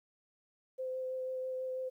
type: tone with vibrato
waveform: sine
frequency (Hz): 516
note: C5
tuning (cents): -24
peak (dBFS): -35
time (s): 0.78-1.9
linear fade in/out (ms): 20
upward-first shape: sine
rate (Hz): 6.1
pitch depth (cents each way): 10
effects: 12-bit